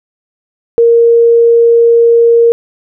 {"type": "tone", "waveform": "sine", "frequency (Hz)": 466.2, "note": "A#4", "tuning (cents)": 0, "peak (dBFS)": -3, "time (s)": [0.78, 2.52], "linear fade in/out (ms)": 0, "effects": []}